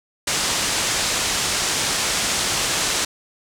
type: low-pass noise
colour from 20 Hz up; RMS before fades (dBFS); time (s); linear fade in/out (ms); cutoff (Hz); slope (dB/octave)
white; -22; 0.27-3.05; 5; 8300; 24
effects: none